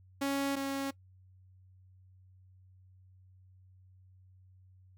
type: tone pair in turn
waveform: sawtooth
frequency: 277.2 / 274.3 Hz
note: C#4 / C#4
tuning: 0 / -18 cents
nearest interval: unison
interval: 18 cents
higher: first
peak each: -26 / -29 dBFS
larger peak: first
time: 0.21-0.56 / 0.56-0.91 s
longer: neither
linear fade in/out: 10 ms
effects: noise-tail reverb RT60 0.1 s tail -21 dB re dry + added 93 Hz sine -57 dBFS peak until 4.97 s